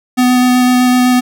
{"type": "tone with vibrato", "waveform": "square", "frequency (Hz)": 250, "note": "B3", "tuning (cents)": 21, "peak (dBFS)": -8, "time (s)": [0.17, 1.21], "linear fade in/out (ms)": 20, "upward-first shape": "square", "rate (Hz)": 7.9, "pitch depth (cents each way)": 8, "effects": []}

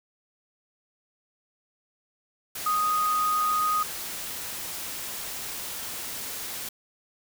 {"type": "tone in noise", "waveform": "sine", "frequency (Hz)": 1244.5, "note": "D#6", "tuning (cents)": 0, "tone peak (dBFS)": -22, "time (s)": [2.66, 3.83], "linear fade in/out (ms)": 5, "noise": "white", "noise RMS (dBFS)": -35, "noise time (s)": [2.55, 6.69], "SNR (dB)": 10, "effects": []}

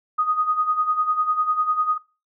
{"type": "tone with tremolo", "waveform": "sine", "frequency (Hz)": 1244.5, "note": "D#6", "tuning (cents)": 0, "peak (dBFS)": -16, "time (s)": [0.18, 1.98], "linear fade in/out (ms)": 10, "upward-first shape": "sine", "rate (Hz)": 10, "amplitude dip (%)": 70, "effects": ["noise-tail reverb RT60 0.3 s tail -20 dB re dry"]}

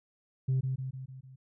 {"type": "tone with echo", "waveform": "sine", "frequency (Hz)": 131.2, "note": "C3", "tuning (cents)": 5, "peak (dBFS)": -23, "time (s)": [0.48, 0.61], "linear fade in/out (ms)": 10, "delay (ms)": 150, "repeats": 5, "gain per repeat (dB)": -5, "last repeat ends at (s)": 1.36, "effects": ["tanh soft clip ceiling -23 dBFS"]}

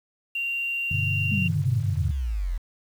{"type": "tone", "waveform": "sine", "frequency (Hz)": 2767, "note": "F7", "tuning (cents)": -17, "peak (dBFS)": -25, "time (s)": [0.35, 1.48], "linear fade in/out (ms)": 5}
{"type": "chord", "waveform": "sine", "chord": "G major", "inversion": "none", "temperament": "equal", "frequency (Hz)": [98, 123.47, 146.83], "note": ["G2", "B2", "D3"], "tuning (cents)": [0, 0, 0], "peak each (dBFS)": [-26, -30, -29], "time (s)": [0.91, 2.11], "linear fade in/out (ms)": 5}
{"type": "exponential sweep", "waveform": "sine", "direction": "down", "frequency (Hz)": [212.6, 39], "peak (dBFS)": -24, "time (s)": [1.31, 2.58], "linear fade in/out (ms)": 10}
{"effects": ["tanh soft clip ceiling -10 dBFS", "8-bit"]}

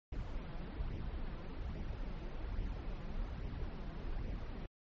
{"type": "noise with flanger", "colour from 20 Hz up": "brown", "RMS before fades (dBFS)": -41, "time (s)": [0.12, 4.66], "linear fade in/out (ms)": 5, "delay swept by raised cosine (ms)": [0.35, 5.95], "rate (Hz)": 1.2, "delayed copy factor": 0.5, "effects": ["low-pass 4000 Hz 12 dB/octave", "MP3 32 kbps"]}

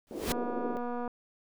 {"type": "noise with exponential growth", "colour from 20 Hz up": "pink", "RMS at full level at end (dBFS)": -29, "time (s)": [0.07, 0.32], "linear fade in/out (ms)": 0, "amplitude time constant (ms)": 54}
{"type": "band-pass noise", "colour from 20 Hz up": "white", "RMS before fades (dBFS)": -38, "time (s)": [0.11, 0.77], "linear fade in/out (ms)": 0, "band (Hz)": [260, 460], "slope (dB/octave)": 24}
{"type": "click train", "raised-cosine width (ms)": 1, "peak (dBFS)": -24, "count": 194, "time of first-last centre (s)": [0.28, 1.078], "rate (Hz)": 242}
{"effects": []}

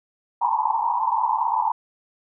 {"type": "band-pass noise", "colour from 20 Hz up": "white", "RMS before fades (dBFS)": -22, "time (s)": [0.41, 1.72], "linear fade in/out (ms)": 5, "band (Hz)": [850, 990], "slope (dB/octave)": 96, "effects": []}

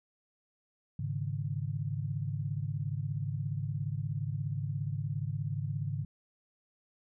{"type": "chord", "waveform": "sine", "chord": "Ab suspended fourth", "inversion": "none", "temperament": "equal", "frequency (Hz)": [103.83, 138.59, 155.56], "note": ["Ab2", "Db3", "Eb3"], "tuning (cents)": [0, 0, 0], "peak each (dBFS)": [-36, -35, -38], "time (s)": [0.99, 6.05], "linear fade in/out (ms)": 5, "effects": []}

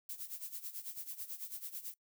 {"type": "noise with tremolo", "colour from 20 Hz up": "violet", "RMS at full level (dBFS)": -42, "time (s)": [0.09, 1.94], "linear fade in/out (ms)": 2, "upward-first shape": "sine", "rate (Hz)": 9.1, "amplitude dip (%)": 80, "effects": ["noise-tail reverb RT60 0.1 s tail -21 dB re dry"]}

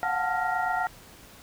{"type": "tone cluster", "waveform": "sine", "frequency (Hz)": [718, 746, 881, 1389, 1887], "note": ["F5", "F#5", "A5", "F6", "A#6"], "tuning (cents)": [48, 14, 2, -10, 21], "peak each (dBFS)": [-31, -30, -31, -30, -35], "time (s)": [0.03, 0.87], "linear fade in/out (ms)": 0, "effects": ["pink hiss -50 dBFS RMS until 1.42 s"]}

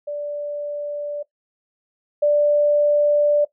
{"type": "tone pair in turn", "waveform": "sine", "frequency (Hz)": [585, 587.9], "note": ["D5", "D5"], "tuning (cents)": [-7, 2], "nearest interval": "unison", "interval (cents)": 9, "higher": "second", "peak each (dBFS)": [-24, -13], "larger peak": "second", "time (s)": [[0.07, 1.23], [2.22, 3.45]], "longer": "second", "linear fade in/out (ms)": 10, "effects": ["noise-tail reverb RT60 0.1 s tail -18 dB re dry"]}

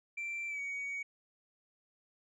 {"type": "tone with pitch glide", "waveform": "sine", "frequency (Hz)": [2349, 2248], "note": ["D7", "C#7"], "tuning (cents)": [0, 24], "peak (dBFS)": -34, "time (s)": [0.17, 1.03], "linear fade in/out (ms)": 10, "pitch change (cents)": -76, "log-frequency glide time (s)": [0.48, 0.61], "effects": ["tanh soft clip ceiling -35 dBFS"]}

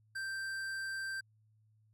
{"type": "tone with tanh clipping", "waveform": "triangle", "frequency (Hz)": 1568, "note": "G6", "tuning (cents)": 0, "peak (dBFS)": -39, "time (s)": [0.15, 1.21], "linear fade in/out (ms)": 10, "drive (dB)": 18, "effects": ["added 108 Hz sine -66 dBFS peak until 1.93 s"]}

